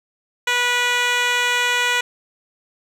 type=tone with band-pass filter; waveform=10% pulse; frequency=488.5 Hz; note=B4; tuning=19 cents flat; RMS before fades=-19 dBFS; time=0.47-2.01 s; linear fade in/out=5 ms; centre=2700 Hz; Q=0.6; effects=none